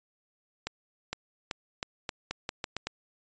accelerating click train, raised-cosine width 0.2 ms, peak -15 dBFS, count 10, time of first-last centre 0.67-2.87 s, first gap 460 ms, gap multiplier 0.83, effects resampled to 16000 Hz

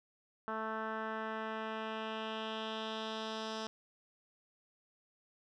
10% pulse tone with low-pass filter sweep, 220 Hz, A3, in tune, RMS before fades -40 dBFS, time 0.48-3.67 s, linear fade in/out 0 ms, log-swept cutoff 1400 to 4900 Hz, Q 2.5, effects none

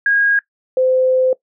sine tone pair in turn, 1636 / 515.3 Hz, G#6 / C5, -26 / -27 cents, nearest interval octave + minor sixth, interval 2001 cents, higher first, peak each -11 dBFS, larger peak neither, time 0.06-0.39 / 0.77-1.33 s, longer second, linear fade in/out 2 ms, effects noise-tail reverb RT60 0.1 s tail -20 dB re dry

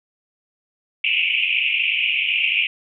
white band-pass noise, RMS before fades -20 dBFS, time 1.04-2.67 s, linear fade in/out 2 ms, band 2300 to 2900 Hz, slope 96 dB/octave, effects none

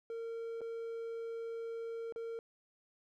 triangle tone with dropouts, 458.6 Hz, A#4, 28 cents flat, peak -37 dBFS, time 0.1-2.39 s, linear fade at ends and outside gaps 1 ms, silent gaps 0.608-0.615 / 2.124-2.16 s, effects none

